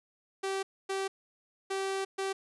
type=tone bursts at uneven times; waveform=sawtooth; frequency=387.3 Hz; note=G4; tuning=21 cents flat; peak=-27 dBFS; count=4; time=0.43-0.63 / 0.89-1.08 / 1.7-2.05 / 2.18-2.33 s; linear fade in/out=10 ms; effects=resampled to 24000 Hz + 11-bit